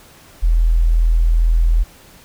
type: tone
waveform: sine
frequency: 41.2 Hz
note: E1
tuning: in tune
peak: -10 dBFS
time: 0.42-1.84 s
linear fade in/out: 20 ms
effects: pink hiss -45 dBFS RMS until 2.24 s